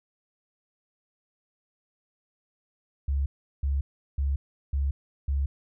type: tone bursts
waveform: sine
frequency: 69.3 Hz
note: C#2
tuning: in tune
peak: -23 dBFS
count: 5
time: 3.08-5.46 s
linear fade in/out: 5 ms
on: 180 ms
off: 370 ms
effects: none